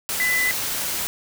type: tone in noise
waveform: sine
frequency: 2003 Hz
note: B6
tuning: 24 cents sharp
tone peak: -19 dBFS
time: 0.2-0.51 s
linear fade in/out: 0 ms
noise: white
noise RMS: -26 dBFS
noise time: 0.09-1.07 s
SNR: +4 dB
effects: none